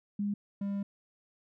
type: tone pair in turn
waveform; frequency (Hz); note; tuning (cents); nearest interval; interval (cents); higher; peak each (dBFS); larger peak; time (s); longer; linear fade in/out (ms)
sine / triangle; 203.9 / 199.7; G#3 / G3; -32 / +32; unison; 36; first; -29 / -29; neither; 0.19-0.34 / 0.61-0.83; second; 5
effects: none